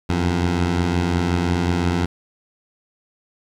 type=beating tone pair; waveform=15% pulse; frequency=82.41 / 88.01 Hz; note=E2 / F2; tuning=0 / +14 cents; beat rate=5.6 Hz; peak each=-20 / -12 dBFS; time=0.09-2.06 s; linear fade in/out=10 ms; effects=low-pass 6000 Hz 12 dB/octave + 8-bit